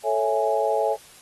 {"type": "chord", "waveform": "sine", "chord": "A major seventh", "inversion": "none", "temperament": "equal", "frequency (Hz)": [440, 554.4, 659.3, 830.6], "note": ["A4", "C#5", "E5", "G#5"], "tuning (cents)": [0, 0, 0, 0], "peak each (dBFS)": -25, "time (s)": [0.03, 0.97], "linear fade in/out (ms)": 50, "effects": ["white hiss -49 dBFS RMS until 1.21 s", "AAC 32 kbps"]}